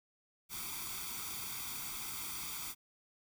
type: noise with comb filter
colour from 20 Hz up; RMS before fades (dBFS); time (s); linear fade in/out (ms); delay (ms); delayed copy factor
white; -42; 0.49-2.75; 50; 0.86; +0.8
effects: none